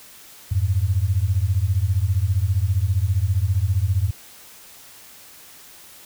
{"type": "beating tone pair", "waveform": "sine", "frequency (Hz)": [87.7, 102.7], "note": ["F2", "G#2"], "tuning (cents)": [8, -19], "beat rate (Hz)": 15, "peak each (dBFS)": -20, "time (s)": [0.51, 4.11], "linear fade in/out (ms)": 10, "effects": ["white hiss -45 dBFS RMS until 6.05 s"]}